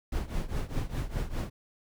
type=noise with tremolo; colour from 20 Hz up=brown; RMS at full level=-28 dBFS; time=0.12-1.5 s; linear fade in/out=5 ms; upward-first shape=triangle; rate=4.9 Hz; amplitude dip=90%; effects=none